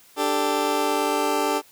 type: chord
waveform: 20% pulse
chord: D suspended fourth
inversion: none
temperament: just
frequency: 293.7 / 391.6 / 440.5 Hz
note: D4 / G4 / A4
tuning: 0 / -2 / +2 cents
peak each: -21 dBFS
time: 0.16-1.62 s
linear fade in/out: 50 ms
effects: white hiss -53 dBFS RMS until 1.71 s + high-pass 80 Hz 12 dB/octave